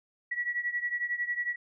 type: beating tone pair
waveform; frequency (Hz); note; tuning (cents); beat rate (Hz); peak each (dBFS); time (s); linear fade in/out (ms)
sine; 1931 / 1942; B6 / B6; -39 / -30; 11; -31 / -34; 0.31-1.56; 10
effects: none